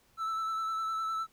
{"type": "tone with vibrato", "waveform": "triangle", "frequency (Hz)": 1318.5, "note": "E6", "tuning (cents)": 0, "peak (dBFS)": -29, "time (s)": [0.17, 1.27], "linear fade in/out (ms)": 50, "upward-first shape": "sine", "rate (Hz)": 9.8, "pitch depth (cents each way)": 19, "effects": ["pink hiss -67 dBFS RMS until 1.32 s"]}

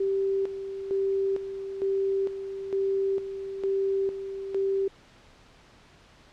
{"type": "tone with tremolo", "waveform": "sine", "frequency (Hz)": 389.9, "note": "G4", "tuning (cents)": -9, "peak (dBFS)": -23, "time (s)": [0, 4.88], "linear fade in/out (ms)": 5, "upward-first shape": "square", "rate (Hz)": 1.1, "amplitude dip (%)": 65, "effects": ["pink hiss -55 dBFS RMS until 6.32 s", "low-pass 5000 Hz 12 dB/octave"]}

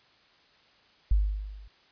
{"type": "tone with level ramp", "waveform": "sine", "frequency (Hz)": 50.8, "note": "G#1", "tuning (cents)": -38, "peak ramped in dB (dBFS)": [-17, -46], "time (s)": [1.11, 1.68], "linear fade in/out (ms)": 5, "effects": ["white hiss -61 dBFS RMS until 1.91 s", "resampled to 11025 Hz"]}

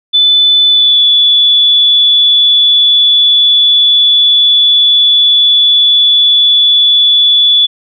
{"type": "tone with pitch glide", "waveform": "sine", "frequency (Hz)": [3500, 3442], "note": ["A7", "A7"], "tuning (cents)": [-10, -39], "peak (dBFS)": -4, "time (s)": [0.13, 7.67], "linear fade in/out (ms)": 20, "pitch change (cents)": -29, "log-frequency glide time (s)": [0.69, 1.02], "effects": []}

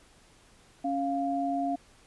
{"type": "tone pair together", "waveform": "sine", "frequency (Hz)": [277.2, 698.5], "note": ["C#4", "F5"], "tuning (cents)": [0, 0], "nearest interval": "octave + major third", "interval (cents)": 1600, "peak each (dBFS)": [-30, -29], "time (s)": [0.84, 1.76], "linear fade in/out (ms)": 10, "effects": ["pink hiss -59 dBFS RMS until 2.06 s", "resampled to 24000 Hz"]}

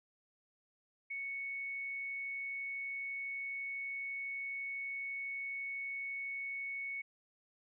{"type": "tone", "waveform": "sine", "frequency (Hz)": 2217, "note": "C#7", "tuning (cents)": 0, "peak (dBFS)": -38, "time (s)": [1.1, 7.02], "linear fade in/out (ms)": 10, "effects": []}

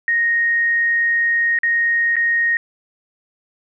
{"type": "tone with dropouts", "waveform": "sine", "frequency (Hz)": 1864.7, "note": "A#6", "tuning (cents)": 0, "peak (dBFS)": -14, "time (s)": [0.08, 2.57], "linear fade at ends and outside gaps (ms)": 1, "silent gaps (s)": [[1.588, 1.633], [2.157, 2.166]], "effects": []}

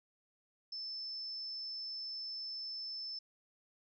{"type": "tone", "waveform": "sine", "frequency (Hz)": 5274, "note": "E8", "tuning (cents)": 0, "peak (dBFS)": -40, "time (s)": [0.72, 3.19], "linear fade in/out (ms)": 5, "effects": []}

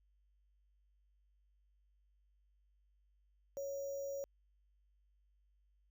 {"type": "tone with sample-and-hold", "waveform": "sine", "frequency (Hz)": 554.4, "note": "C#5", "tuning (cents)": 0, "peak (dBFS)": -39, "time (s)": [3.57, 4.24], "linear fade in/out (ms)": 0, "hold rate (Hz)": 6300, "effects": ["added 50 Hz sine -70 dBFS peak until 5.9 s"]}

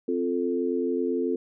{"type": "chord", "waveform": "sine", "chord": "F major", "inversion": "second", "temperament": "equal", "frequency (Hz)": [261.6, 349.2, 440], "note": ["C4", "F4", "A4"], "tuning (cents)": [0, 0, 0], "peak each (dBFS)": -28, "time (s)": [0.08, 1.36], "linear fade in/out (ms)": 5, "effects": []}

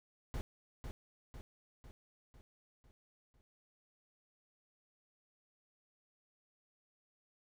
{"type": "noise with echo", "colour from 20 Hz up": "brown", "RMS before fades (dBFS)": -39, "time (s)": [0.34, 0.41], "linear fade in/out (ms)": 0, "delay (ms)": 500, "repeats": 6, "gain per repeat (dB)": -5, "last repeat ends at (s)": 3.41, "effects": []}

